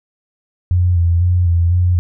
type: tone with vibrato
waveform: sine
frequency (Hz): 87.31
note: F2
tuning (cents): 0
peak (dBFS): -10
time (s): 0.71-1.99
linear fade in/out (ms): 0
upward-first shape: square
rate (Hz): 2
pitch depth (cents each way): 38
effects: none